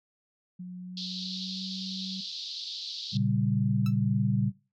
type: tone with pitch glide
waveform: sine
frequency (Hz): 180.7 to 188.81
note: F#3 to F#3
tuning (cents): -41 to +35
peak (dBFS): -36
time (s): 0.59-2.21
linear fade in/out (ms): 10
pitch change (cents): +76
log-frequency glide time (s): 0.78-1.63
type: band-pass noise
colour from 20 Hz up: white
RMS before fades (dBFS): -38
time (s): 0.97-3.17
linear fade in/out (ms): 2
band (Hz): 3500 to 4700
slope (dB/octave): 48
type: chord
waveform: sine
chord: G diminished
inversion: first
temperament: equal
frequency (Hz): 116.54 / 138.59 / 196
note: Bb2 / Db3 / G3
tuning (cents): 0 / 0 / 0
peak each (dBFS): -28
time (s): 3.12-4.52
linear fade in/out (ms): 50
type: tone with exponential decay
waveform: 15% pulse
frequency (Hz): 1318.5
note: E6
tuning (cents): 0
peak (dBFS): -30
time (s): 3.86-3.94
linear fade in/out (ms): 2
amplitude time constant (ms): 17
effects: noise-tail reverb RT60 0.3 s tail -19 dB re dry